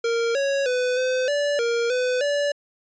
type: tone with pitch steps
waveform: square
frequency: 464 / 554 / 500 / 511 / 579 / 468.3 / 502 / 577 Hz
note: A#4 / C#5 / B4 / C5 / D5 / A#4 / B4 / D5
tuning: -8 / -1 / +21 / -41 / -25 / +8 / +28 / -31 cents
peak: -21 dBFS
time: 0.04-2.52 s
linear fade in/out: 5 ms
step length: 310 ms
effects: resampled to 16000 Hz